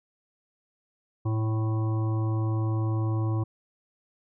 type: harmonic tone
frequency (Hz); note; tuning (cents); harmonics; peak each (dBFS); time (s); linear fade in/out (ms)
110; A2; 0; 1 / 3 / 5 / 7 / 9 / 10; -24 / -33 / -43 / -44 / -43 / -44; 1.25-3.44; 10
effects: none